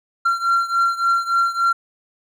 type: beating tone pair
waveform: triangle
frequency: 1370 / 1373.5 Hz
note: F6 / F6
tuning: -34 / -29 cents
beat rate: 3.5 Hz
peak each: -16 / -19 dBFS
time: 0.25-1.73 s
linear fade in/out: 10 ms
effects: none